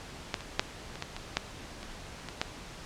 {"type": "clicks", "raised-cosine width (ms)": 0.2, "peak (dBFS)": [-11, -25, -6, -25, -16, -20, -8, -26, -30, -20, -10], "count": 11, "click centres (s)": [0.342, 0.407, 0.595, 0.956, 1.024, 1.165, 1.37, 1.83, 2.199, 2.287, 2.415], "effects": ["pink hiss -45 dBFS RMS until 2.85 s", "low-pass 7000 Hz 12 dB/octave"]}